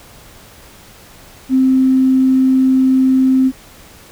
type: tone with tanh clipping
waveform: triangle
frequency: 261.6 Hz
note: C4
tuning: in tune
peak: -8 dBFS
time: 1.49-3.52 s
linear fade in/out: 50 ms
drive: 3 dB
effects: pink hiss -41 dBFS RMS until 4.11 s